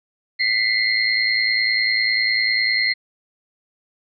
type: tone cluster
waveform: sine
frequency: 1993 / 2103 / 4213 Hz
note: B6 / C7 / C8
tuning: +15 / +8 / +11 cents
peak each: -21 dBFS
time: 0.39-2.94 s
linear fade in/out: 20 ms
effects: none